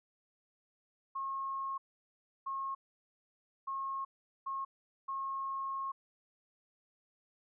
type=tone bursts at uneven times; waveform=sine; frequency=1083 Hz; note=C#6; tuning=41 cents flat; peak=-35 dBFS; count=5; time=1.15-1.78 / 2.46-2.75 / 3.67-4.05 / 4.46-4.65 / 5.08-5.92 s; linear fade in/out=10 ms; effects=none